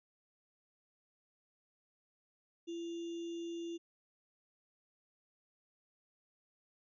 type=tone with sample-and-hold; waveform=sine; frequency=338 Hz; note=E4; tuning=43 cents sharp; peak=-39 dBFS; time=2.67-3.78 s; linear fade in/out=20 ms; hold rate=3150 Hz; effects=resampled to 16000 Hz